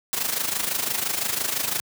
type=noise with amplitude modulation; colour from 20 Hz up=white; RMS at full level=-23 dBFS; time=0.13-1.8 s; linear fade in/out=0 ms; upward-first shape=sine; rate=25.9 Hz; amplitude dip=70%; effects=high-pass 100 Hz 12 dB/octave